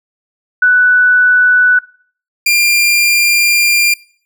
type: tone pair in turn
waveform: sine / sawtooth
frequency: 1487 / 2393 Hz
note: F#6 / D7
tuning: +8 / +32 cents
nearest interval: minor sixth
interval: 824 cents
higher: second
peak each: -5 dBFS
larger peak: neither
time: 0.62-1.79 / 2.46-3.94 s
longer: second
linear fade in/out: 5 ms
effects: noise-tail reverb RT60 0.5 s tail -22 dB re dry